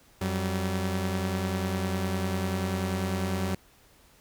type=tone pair together; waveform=sawtooth; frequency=90.7 / 191.47 Hz; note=F#2 / G3; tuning=-34 / -40 cents; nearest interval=octave + minor second; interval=1294 cents; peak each=-26 dBFS; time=0.21-3.55 s; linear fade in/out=5 ms; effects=pink hiss -59 dBFS RMS until 4.2 s